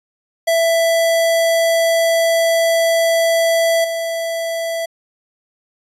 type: tone with level steps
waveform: square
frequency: 663 Hz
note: E5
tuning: 10 cents sharp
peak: -13 / -20 dBFS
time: 0.47-4.86 s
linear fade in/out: 10 ms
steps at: 3.84 s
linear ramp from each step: 5 ms
effects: resampled to 32000 Hz